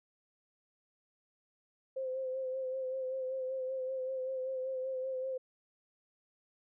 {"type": "tone with vibrato", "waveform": "sine", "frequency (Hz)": 521, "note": "C5", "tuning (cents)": -7, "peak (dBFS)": -34, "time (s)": [1.96, 5.38], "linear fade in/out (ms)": 10, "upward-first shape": "sine", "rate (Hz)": 5.2, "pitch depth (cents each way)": 31, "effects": []}